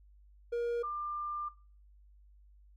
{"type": "tone pair in turn", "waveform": ["triangle", "sine"], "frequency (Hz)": [473.7, 1193.6], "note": ["A#4", "D6"], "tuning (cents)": [28, 28], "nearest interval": "octave + major third", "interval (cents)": 1600, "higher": "second", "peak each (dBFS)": [-29, -34], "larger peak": "first", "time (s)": [[0.52, 0.83], [0.83, 1.49]], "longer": "second", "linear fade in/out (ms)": 10, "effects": ["noise-tail reverb RT60 0.4 s tail -21 dB re dry", "added 50 Hz sine -57 dBFS peak until 2.76 s"]}